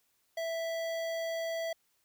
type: tone with notch filter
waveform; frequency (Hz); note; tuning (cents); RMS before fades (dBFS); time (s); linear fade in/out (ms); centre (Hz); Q
square; 659.3; E5; 0; -35; 0.37-1.73; 5; 9800; 1
effects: white hiss -74 dBFS RMS until 2.04 s